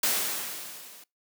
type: noise with level ramp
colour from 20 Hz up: white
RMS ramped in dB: -24 to -50 dBFS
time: 0.03-1.04 s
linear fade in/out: 5 ms
effects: noise-tail reverb RT60 0.2 s tail -24 dB re dry + high-pass 200 Hz 12 dB/octave